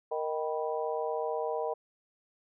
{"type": "harmonic tone with a mistuned harmonic", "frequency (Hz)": 155.56, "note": "D#3", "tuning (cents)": 0, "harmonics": [3, 4, 5, 6], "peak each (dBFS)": [-33, -35, -37, -39], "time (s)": [0.11, 1.74], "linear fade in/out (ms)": 10, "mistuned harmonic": 6, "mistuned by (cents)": 87, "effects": []}